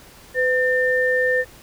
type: tone pair together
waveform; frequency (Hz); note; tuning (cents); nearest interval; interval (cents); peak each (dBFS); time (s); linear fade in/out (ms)
sine; 505.1 / 1800; B4 / A6; +39 / +39; octave + minor seventh; 2200; -19; 0.34-1.45; 50
effects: pink hiss -46 dBFS RMS until 1.62 s